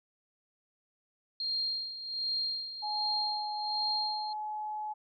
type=tone with tremolo; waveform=sine; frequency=4213 Hz; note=C8; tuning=11 cents sharp; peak=-29 dBFS; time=1.4-4.33 s; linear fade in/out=2 ms; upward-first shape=sine; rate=1.3 Hz; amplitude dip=70%
type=tone with pitch glide; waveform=sine; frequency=842 to 851.3 Hz; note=G#5 to G#5; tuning=+24 to +43 cents; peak=-34 dBFS; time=2.82-4.94 s; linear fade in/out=20 ms; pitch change=+19 cents; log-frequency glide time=3.58-4.3 s
effects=none